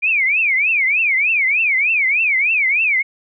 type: tone with vibrato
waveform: sine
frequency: 2342 Hz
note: D7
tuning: 5 cents flat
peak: -13 dBFS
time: 0.02-3.03 s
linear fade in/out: 20 ms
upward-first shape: triangle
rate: 3.3 Hz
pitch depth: 270 cents each way
effects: none